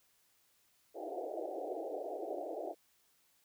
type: band-pass noise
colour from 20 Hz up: white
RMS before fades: -41 dBFS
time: 0.94-2.75 s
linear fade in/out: 50 ms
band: 310 to 760 Hz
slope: 96 dB/octave
effects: white hiss -72 dBFS RMS until 3.44 s